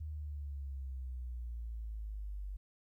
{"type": "exponential sweep", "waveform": "sine", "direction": "down", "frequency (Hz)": [77.78, 47.78], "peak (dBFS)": -39, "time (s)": [0, 2.57], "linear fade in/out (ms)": 10, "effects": ["13-bit"]}